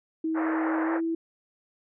sine tone with pitch glide, 320.4 to 329 Hz, E4 to E4, -49 to -3 cents, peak -25 dBFS, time 0.24-1.15 s, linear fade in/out 5 ms, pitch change +46 cents, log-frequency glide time 0.85-0.92 s
pink band-pass noise, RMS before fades -32 dBFS, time 0.34-1.01 s, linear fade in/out 50 ms, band 470 to 1900 Hz, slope 48 dB/octave
effects none

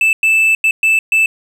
triangle tone bursts at uneven times, 2637 Hz, E7, in tune, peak -7 dBFS, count 5, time 0.01-0.13 / 0.23-0.55 / 0.64-0.71 / 0.83-0.99 / 1.12-1.26 s, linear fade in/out 2 ms, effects none

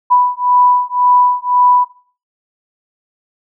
sine beating tone pair, 987.8 / 989.7 Hz, B5 / B5, 0 / +3 cents, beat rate 1.9 Hz, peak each -12 dBFS, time 0.1-1.85 s, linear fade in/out 20 ms, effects noise-tail reverb RT60 0.4 s tail -17 dB re dry

